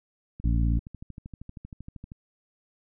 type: click train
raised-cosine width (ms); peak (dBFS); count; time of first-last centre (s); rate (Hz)
5; -28; 23; 0.4-2.119; 12.8
type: harmonic tone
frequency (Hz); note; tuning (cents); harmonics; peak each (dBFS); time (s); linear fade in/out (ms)
57.3; A#1; -29; 1 / 2 / 3 / 4 / 5; -22 / -28 / -32 / -34 / -36; 0.44-0.79; 5
effects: none